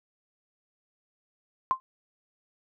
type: tone with exponential decay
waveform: sine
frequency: 1046.5 Hz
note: C6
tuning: in tune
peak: -16 dBFS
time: 1.71-1.8 s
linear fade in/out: 0 ms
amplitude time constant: 18 ms
effects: none